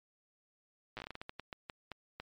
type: slowing click train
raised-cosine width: 0.3 ms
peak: -26 dBFS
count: 16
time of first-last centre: 0.97-2.2 s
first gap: 8 ms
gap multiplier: 1.29
effects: MP3 64 kbps